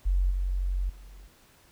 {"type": "tone with level steps", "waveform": "sine", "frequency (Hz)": 46, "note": "F#1", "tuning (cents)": -9, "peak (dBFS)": [-21, -25, -44], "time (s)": [0.05, 1.28], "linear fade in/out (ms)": 20, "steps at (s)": [0.3, 0.89], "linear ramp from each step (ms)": 10, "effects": ["pink hiss -59 dBFS RMS until 1.71 s"]}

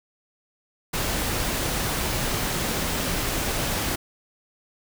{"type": "noise", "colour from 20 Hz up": "pink", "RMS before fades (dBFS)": -26, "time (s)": [0.93, 3.96], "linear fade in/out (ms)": 10, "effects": []}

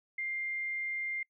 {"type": "tone", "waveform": "sine", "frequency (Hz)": 2100, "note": "C7", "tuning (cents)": 6, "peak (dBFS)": -33, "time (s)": [0.18, 1.23], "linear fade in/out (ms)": 5, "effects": ["noise-tail reverb RT60 0.1 s tail -26 dB re dry"]}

